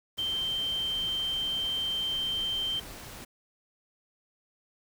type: tone in noise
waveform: sine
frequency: 3130 Hz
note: G7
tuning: 3 cents flat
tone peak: -28 dBFS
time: 0.18-2.8 s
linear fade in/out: 10 ms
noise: pink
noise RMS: -44 dBFS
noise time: 0.17-3.25 s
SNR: +13 dB
effects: none